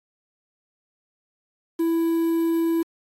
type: tone with quantisation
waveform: triangle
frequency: 331.2 Hz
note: E4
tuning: 8 cents sharp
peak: -17 dBFS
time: 1.79-2.83 s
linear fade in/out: 10 ms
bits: 7
effects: AAC 48 kbps